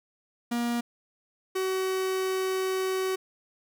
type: tone pair in turn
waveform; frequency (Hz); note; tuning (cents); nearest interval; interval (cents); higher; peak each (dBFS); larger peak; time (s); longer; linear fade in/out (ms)
45% pulse; 237.7 / 377.3; A#3 / F#4; +34 / +34; minor sixth; 800; second; -26; neither; 0.51-0.81 / 1.55-3.16; second; 10
effects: none